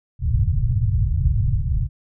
white low-pass noise, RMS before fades -19 dBFS, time 0.19-1.89 s, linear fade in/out 50 ms, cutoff 130 Hz, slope 48 dB/octave, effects none

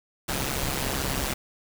pink noise with amplitude modulation, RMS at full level -25 dBFS, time 0.28-1.34 s, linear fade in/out 10 ms, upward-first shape sine, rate 136 Hz, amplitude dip 75%, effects none

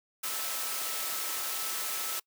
sine tone in noise, 1308 Hz, E6, 14 cents flat, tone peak -45 dBFS, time 0.23-2.2 s, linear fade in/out 10 ms, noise white, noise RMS -34 dBFS, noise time 0.23-2.2 s, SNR -14 dB, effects noise-tail reverb RT60 0.1 s tail -25 dB re dry + high-pass 400 Hz 12 dB/octave

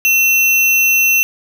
sine tone with sample-and-hold, 2700 Hz, E7, 41 cents sharp, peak -9 dBFS, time 0.05-1.23 s, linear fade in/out 0 ms, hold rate 8820 Hz, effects none

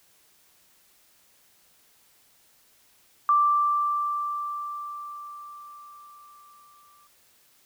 sine tone with exponential decay, 1174.7 Hz, D6, in tune, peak -16 dBFS, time 3.29-7.07 s, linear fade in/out 1 ms, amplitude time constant 820 ms, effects white hiss -61 dBFS RMS until 7.65 s

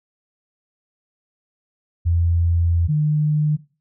sine tone pair in turn, 85 / 151.09 Hz, F2 / D3, -46 / +49 cents, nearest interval minor seventh, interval 995 cents, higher second, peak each -15 dBFS, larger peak neither, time 2.05-2.88 / 2.88-3.57 s, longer first, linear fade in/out 20 ms, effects noise-tail reverb RT60 0.3 s tail -17 dB re dry

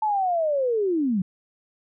sine linear sweep, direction down, 880 to 174.61 Hz, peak -20 dBFS, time 0.02-1.22 s, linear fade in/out 5 ms, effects none

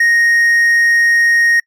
triangle tone, 1866 Hz, A#6, 1 cent sharp, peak -7 dBFS, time 0-1.6 s, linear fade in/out 5 ms, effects noise-tail reverb RT60 0.1 s tail -26 dB re dry

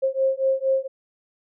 sine beating tone pair, 531 / 535.3 Hz, C5 / C5, +25 / +39 cents, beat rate 4.3 Hz, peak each -22 dBFS, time 0.02-0.88 s, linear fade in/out 20 ms, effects none

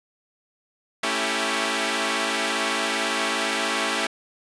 5% pulse chord, A dominant seventh, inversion none, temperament equal with one note detuned, 221.4 / 277.2 / 329.6 / 392 Hz, A3 / C#4 / E4 / G4, +11 / 0 / 0 / 0 cents, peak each -17 dBFS, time 1.03-4.07 s, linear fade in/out 5 ms, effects resampled to 22050 Hz

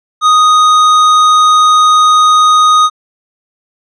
sine tone with tanh clipping, 1244.5 Hz, D#6, in tune, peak -6 dBFS, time 0.21-2.9 s, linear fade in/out 50 ms, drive 14 dB, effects low-pass 8000 Hz 12 dB/octave

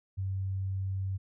sine tone, 95.9 Hz, G2, 37 cents flat, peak -30 dBFS, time 0.17-1.18 s, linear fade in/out 20 ms, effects none

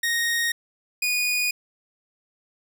sawtooth tone pair in turn, 1864.7 / 2463 Hz, A#6 / D#7, 0 / -18 cents, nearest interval perfect fourth, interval 482 cents, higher second, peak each -18 dBFS, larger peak neither, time 0.03-0.52 / 1.02-1.51 s, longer neither, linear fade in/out 5 ms, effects none

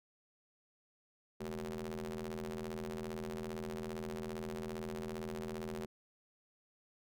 sawtooth ring-modulated tone, 82.41 Hz, E2, in tune, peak -33 dBFS, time 1.4-5.86 s, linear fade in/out 10 ms, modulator 296 Hz, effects none

